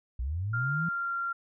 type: linear sweep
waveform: sine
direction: up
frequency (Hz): 56.1 to 171.5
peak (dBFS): -29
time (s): 0.19-0.89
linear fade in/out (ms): 5
type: tone with pitch glide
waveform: sine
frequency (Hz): 1396.9 to 1380.9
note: F6 to F6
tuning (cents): 0 to -20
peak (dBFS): -29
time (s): 0.53-1.33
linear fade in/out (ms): 10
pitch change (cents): -20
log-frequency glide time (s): 0.71-1.14
effects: none